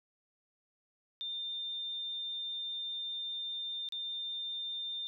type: tone with dropouts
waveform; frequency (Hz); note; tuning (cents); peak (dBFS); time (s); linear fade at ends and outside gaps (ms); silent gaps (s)
sine; 3605; A7; +41; -36; 1.21-5.07; 0; 3.888-3.923
effects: none